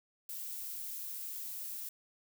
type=noise; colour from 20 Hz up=violet; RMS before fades=-42 dBFS; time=0.29-1.89 s; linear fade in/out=2 ms; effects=none